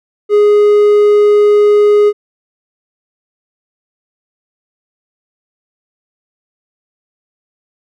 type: tone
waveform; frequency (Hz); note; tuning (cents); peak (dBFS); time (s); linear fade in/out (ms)
triangle; 415.3; G#4; 0; -3; 0.29-2.13; 50
effects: none